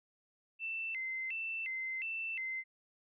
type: tone with vibrato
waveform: sine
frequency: 2350 Hz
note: D7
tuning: 1 cent sharp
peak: -36 dBFS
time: 0.59-2.64 s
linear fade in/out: 50 ms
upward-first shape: square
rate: 1.4 Hz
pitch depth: 220 cents each way
effects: none